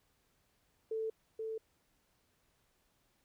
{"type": "tone with echo", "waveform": "sine", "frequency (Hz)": 442.8, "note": "A4", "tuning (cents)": 11, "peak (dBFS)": -34, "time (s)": [0.91, 1.1], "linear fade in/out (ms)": 5, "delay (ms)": 480, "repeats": 1, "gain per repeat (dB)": -3, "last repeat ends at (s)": 1.58, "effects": ["pink hiss -75 dBFS RMS until 3.24 s"]}